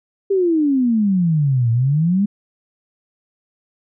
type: exponential two-way sweep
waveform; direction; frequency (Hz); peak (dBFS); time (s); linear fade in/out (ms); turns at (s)
sine; down then up; 402.5 to 113.3 to 209.7; -13; 0.3-2.26; 10; 1.71
effects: none